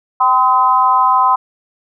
sine tone with amplitude modulation, 1022 Hz, C6, 41 cents flat, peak -4 dBFS, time 0.2-1.36 s, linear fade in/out 10 ms, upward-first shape sine, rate 247 Hz, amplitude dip 100%, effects none

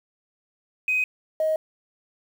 sine tone pair in turn, 2513 / 628.2 Hz, D#7 / D#5, +17 / +16 cents, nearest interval 2 octaves, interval 2401 cents, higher first, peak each -19 dBFS, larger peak neither, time 0.88-1.04 / 1.4-1.56 s, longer neither, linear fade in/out 2 ms, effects tanh soft clip ceiling -15 dBFS + 8-bit

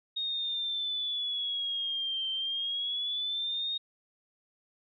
sine exponential two-way sweep, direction down then up, 3729 to 3123 to 3729 Hz, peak -30 dBFS, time 0.16-3.78 s, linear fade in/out 10 ms, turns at 2.3 s, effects none

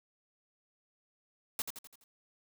white noise with echo, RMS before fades -34 dBFS, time 1.59-1.62 s, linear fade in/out 2 ms, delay 84 ms, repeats 5, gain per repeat -6 dB, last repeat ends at 2.04 s, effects none

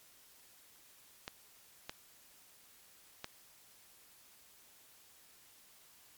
clicks, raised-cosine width 0.2 ms, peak -23 dBFS, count 3, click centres 1.279 / 1.895 / 3.244 s, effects white hiss -62 dBFS RMS until 6.17 s + MP3 96 kbps

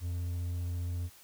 triangle tone with vibrato, 87.31 Hz, F2, in tune, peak -30 dBFS, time 0-1.1 s, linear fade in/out 50 ms, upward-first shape triangle, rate 15 Hz, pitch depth 16 cents each way, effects white hiss -57 dBFS RMS until 1.23 s

